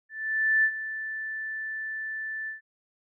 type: tone with ADSR envelope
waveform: sine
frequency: 1760 Hz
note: A6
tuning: in tune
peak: -18 dBFS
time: 0.09-2.61 s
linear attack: 550 ms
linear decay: 66 ms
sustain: -13 dB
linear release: 130 ms
effects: none